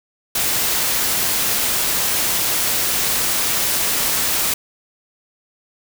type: noise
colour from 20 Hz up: white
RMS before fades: -19 dBFS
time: 0.35-4.54 s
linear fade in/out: 5 ms
effects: none